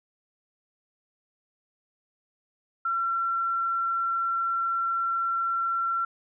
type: tone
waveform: sine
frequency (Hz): 1358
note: F6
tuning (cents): -49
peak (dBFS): -24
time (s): 2.85-6.05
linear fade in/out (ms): 5
effects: none